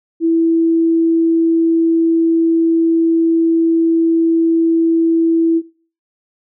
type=tone; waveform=sine; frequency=329.6 Hz; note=E4; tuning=in tune; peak=-10 dBFS; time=0.2-5.62 s; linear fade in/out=50 ms; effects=noise-tail reverb RT60 0.4 s tail -19 dB re dry